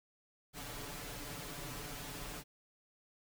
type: noise with comb filter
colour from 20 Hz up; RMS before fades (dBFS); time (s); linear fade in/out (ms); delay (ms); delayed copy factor
pink; -45; 0.53-2.44; 50; 6.9; +1
effects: none